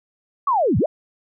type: linear two-way sweep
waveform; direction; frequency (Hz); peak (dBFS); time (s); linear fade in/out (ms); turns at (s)
sine; down then up; 1165 to 82.41 to 683; -15; 0.47-0.86; 5; 0.78
effects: none